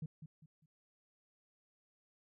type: tone with echo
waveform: sine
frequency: 155.56 Hz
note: D#3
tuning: in tune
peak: -37 dBFS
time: 0.02-0.06 s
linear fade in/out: 5 ms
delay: 200 ms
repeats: 3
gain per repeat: -10 dB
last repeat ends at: 0.66 s
effects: tanh soft clip ceiling -36 dBFS